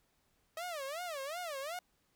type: tone with vibrato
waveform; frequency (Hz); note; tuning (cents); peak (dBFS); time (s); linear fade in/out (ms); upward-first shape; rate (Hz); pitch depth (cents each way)
sawtooth; 622.3; D#5; 0; -35; 0.57-1.79; 2; sine; 2.7; 260
effects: pink hiss -75 dBFS RMS until 2.15 s